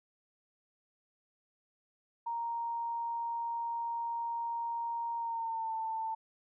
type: tone with pitch glide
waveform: sine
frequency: 932.3 to 891.2 Hz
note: A#5 to A5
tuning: 0 to +22 cents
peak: -33 dBFS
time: 2.26-6.15 s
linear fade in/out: 10 ms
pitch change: -78 cents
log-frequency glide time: 5.17-5.73 s
effects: none